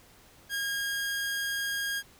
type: tone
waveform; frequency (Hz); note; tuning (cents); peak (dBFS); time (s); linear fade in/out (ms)
sawtooth; 1627; G#6; -36; -26; 0.49-2.03; 50
effects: pink hiss -57 dBFS RMS until 2.19 s